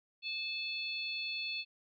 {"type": "harmonic tone", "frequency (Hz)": 870, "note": "A5", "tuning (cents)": -20, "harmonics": [3, 4, 5], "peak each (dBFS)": [-38, -43, -41], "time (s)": [0.22, 1.65], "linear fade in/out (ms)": 50, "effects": []}